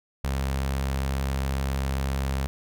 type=tone with notch filter; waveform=sawtooth; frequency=67.4 Hz; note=C#2; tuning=48 cents flat; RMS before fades=-27 dBFS; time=0.24-2.47 s; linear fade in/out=0 ms; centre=330 Hz; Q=1.9; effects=none